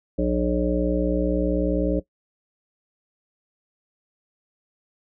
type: harmonic tone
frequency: 60.3 Hz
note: B1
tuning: 41 cents flat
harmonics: 1 / 3 / 5 / 7 / 9 / 10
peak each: -26 / -26 / -24 / -29 / -25 / -33 dBFS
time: 0.18-2 s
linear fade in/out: 10 ms
effects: noise-tail reverb RT60 0.1 s tail -18 dB re dry